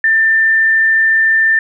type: tone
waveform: sine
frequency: 1787 Hz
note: A6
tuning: 26 cents sharp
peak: -8 dBFS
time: 0.04-1.59 s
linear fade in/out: 2 ms
effects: none